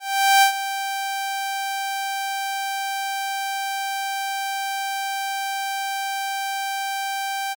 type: tone with ADSR envelope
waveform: sawtooth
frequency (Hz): 784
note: G5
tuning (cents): 0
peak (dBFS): -7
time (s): 0-7.55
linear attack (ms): 420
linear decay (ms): 100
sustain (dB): -13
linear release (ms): 29
effects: MP3 96 kbps